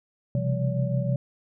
sine tone cluster, 128.1 / 134.6 / 168.2 / 195.1 / 571 Hz, C3 / C3 / E3 / G3 / D5, -36 / +49 / +35 / -8 / -49 cents, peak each -25 / -31 / -30 / -33 / -33 dBFS, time 0.35-1.16 s, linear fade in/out 2 ms, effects none

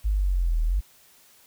sine exponential two-way sweep, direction down then up, 53.2 to 38.89 to 53.2 Hz, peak -20 dBFS, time 0.04-0.81 s, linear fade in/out 20 ms, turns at 0.64 s, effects white hiss -56 dBFS RMS until 1.46 s

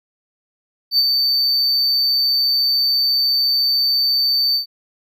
triangle tone with ADSR envelope, 4567 Hz, D8, 49 cents flat, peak -9 dBFS, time 0.91-4.66 s, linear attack 73 ms, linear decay 40 ms, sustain -4 dB, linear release 110 ms, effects none

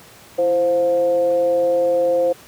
sine tone with frequency modulation, 523.3 Hz, C5, in tune, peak -14 dBFS, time 0.38-2.33 s, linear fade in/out 10 ms, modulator 188 Hz, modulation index 0.45, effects pink hiss -44 dBFS RMS until 2.47 s + high-pass 100 Hz 12 dB/octave

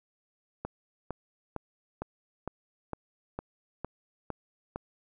click train, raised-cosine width 1 ms, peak -20 dBFS, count 10, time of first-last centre 0.65-4.76 s, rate 2.19 Hz, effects none

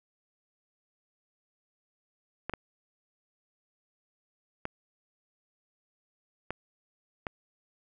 clicks, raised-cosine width 0.5 ms, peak -18 dBFS, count 5, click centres 2.496 / 2.537 / 4.654 / 6.506 / 7.268 s, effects none

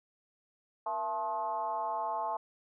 sine tone with frequency modulation, 869 Hz, A5, 22 cents flat, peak -31 dBFS, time 0.86-2.37 s, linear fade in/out 5 ms, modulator 199 Hz, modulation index 1.1, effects none

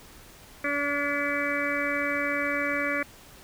harmonic tone, 286.7 Hz, D4, 42 cents flat, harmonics 1 / 2 / 4 / 5 / 6 / 7 / 8, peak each -33 / -32 / -35 / -34 / -33 / -32 / -32 dBFS, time 0.64-3.03 s, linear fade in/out 5 ms, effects pink hiss -50 dBFS RMS until 3.43 s

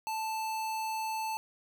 square tone, 880 Hz, A5, in tune, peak -33 dBFS, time 0.07-1.37 s, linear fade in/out 0 ms, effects none

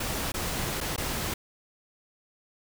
pink noise with dropouts, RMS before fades -31 dBFS, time 0-1.34 s, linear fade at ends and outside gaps 5 ms, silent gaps 0.32-0.34 / 0.805-0.81 / 0.963-0.978 s, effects none

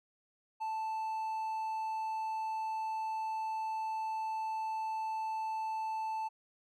triangle tone, 880 Hz, A5, in tune, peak -32 dBFS, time 0.6-6.29 s, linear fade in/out 20 ms, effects none

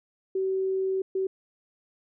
sine tone bursts at uneven times, 381.1 Hz, G4, 49 cents flat, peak -24 dBFS, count 2, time 0.35-1.02 / 1.15-1.27 s, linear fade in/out 5 ms, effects none

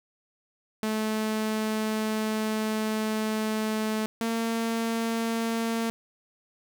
sawtooth tone pair in turn, 217.1 / 228.1 Hz, A3 / A#3, -23 / -37 cents, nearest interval minor second, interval 86 cents, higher second, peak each -22 dBFS, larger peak neither, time 0.83-4.06 / 4.21-5.9 s, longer first, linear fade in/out 0 ms, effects none

